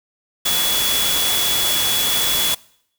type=tone in noise; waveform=sine; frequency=3390 Hz; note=G#7; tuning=35 cents sharp; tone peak=-20 dBFS; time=0.45-2.55 s; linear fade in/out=10 ms; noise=white; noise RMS=-20 dBFS; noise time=0.45-2.55 s; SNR=-3 dB; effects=noise-tail reverb RT60 0.7 s tail -23 dB re dry